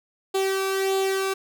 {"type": "tone with flanger", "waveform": "sawtooth", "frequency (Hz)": 385.7, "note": "G4", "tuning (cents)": -28, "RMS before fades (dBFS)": -24, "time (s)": [0.34, 1.34], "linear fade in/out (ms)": 10, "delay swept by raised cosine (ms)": [0.26, 0.8], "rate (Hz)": 1.6, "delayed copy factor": 0.55, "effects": []}